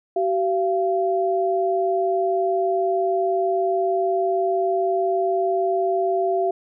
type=tone pair together; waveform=sine; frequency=381.8 / 685.8 Hz; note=G4 / F5; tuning=-46 / -32 cents; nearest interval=minor seventh; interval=1014 cents; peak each=-21 dBFS; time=0.16-6.51 s; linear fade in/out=5 ms; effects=none